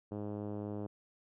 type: tone with low-pass filter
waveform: 5% pulse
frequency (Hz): 103.83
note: G#2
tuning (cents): 0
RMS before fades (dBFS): -40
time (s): 0.11-0.87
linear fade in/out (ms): 10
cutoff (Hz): 390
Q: 0.9
effects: none